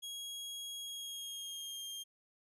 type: tone with pitch glide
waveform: sawtooth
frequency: 3300 to 3208 Hz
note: G#7 to G7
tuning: -12 to +39 cents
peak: -39 dBFS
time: 0.02-2.04 s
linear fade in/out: 20 ms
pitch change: -49 cents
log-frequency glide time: 0.82-1.84 s
effects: resampled to 32000 Hz